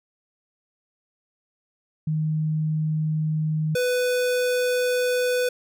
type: tone pair in turn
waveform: sine / square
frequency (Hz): 155.56 / 497.5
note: D#3 / B4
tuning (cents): 0 / +13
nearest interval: octave + minor sixth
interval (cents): 2013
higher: second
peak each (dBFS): -21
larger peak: neither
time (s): 2.07-3.75 / 3.75-5.49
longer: second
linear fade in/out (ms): 5
effects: none